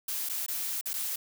blue noise with dropouts, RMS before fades -33 dBFS, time 0.08-1.16 s, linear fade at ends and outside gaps 5 ms, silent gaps 0.29-0.295 / 0.463-0.482 / 0.812-0.857 / 0.933-0.938 s, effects none

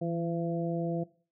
harmonic tone with a mistuned harmonic, 169.2 Hz, E3, 45 cents sharp, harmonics 1 / 2 / 3 / 4, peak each -32 / -35 / -37 / -38 dBFS, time 0.01-1.04 s, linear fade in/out 10 ms, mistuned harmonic 1, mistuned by -29 cents, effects noise-tail reverb RT60 0.4 s tail -19 dB re dry

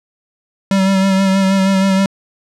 square tone with vibrato, 192.8 Hz, G3, 28 cents flat, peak -11 dBFS, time 0.71-2.06 s, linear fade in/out 2 ms, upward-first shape sine, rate 6.3 Hz, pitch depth 27 cents each way, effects low-pass 8000 Hz 12 dB/octave

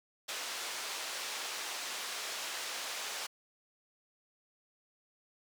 white band-pass noise, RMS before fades -40 dBFS, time 0.28-3.27 s, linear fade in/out 10 ms, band 490 to 5900 Hz, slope 12 dB/octave, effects none

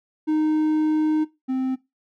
triangle tone pair in turn, 309.3 / 260.7 Hz, D#4 / C4, -10 / -6 cents, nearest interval minor third, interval 296 cents, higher first, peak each -16 / -19 dBFS, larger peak first, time 0.27-1.25 / 1.48-1.76 s, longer first, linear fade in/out 20 ms, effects noise-tail reverb RT60 0.2 s tail -17 dB re dry

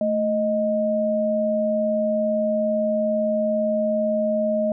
sine tone pair together, 220 / 622.3 Hz, A3 / D#5, 0 / 0 cents, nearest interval octave + tritone, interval 1800 cents, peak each -24 / -20 dBFS, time 0.01-4.72 s, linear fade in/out 2 ms, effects none

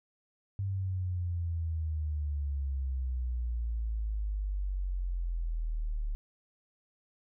sine exponential sweep, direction down, 99 to 36.71 Hz, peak -30 dBFS, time 0.59-6.15 s, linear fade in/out 0 ms, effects none

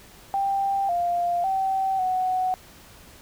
sine tone with pitch steps, 788 / 698 / 770 / 742 Hz, G5 / F5 / G5 / F#5, +9 / -1 / -31 / +5 cents, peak -21 dBFS, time 0.34-2.54 s, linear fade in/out 0 ms, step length 550 ms, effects pink hiss -49 dBFS RMS until 3.21 s

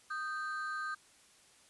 triangle ring-modulated tone, 1400 Hz, F6, 4 cents sharp, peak -31 dBFS, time 0.1-0.95 s, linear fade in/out 10 ms, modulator 164 Hz, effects white hiss -63 dBFS RMS until 1.69 s + resampled to 24000 Hz

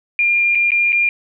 sine tone with dropouts, 2402 Hz, D7, 38 cents sharp, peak -12 dBFS, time 0.19-1.09 s, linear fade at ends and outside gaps 1 ms, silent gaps 0.55-0.554 / 0.706-0.718 / 0.922-0.928 s, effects none

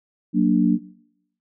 sine chord, Gb augmented, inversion none, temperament equal, 185 / 233.1 / 293.7 Hz, Gb3 / Bb3 / D4, 0 / 0 / 0 cents, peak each -19 dBFS, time 0.33-0.79 s, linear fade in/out 50 ms, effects noise-tail reverb RT60 0.8 s tail -21 dB re dry

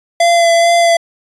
square tone with vibrato, 680 Hz, F5, 46 cents flat, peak -8 dBFS, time 0.2-0.97 s, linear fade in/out 5 ms, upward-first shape sine, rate 2.3 Hz, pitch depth 17 cents each way, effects resampled to 22050 Hz

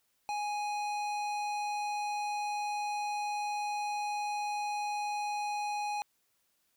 sine tone with hard clipping, 830.6 Hz, G#5, in tune, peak -34 dBFS, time 0.29-6.02 s, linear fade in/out 0 ms, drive 15 dB, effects white hiss -75 dBFS RMS until 6.76 s

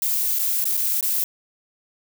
violet noise with dropouts, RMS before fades -22 dBFS, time 0.02-1.24 s, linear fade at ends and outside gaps 1 ms, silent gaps 0.388-0.393 / 0.642-0.654 / 0.769-0.774 / 1.009-1.027 s, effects none

